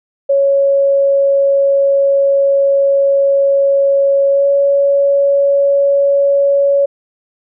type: tone with pitch glide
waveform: sine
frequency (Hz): 554.4 to 560.2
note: C#5 to C#5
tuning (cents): 0 to +18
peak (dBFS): -8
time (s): 0.29-6.86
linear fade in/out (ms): 10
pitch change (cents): +18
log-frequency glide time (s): 4.3-4.47
effects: none